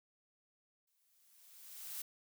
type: noise with exponential growth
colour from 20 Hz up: blue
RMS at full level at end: -42 dBFS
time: 0.87-2.02 s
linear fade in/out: 5 ms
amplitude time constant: 250 ms
effects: none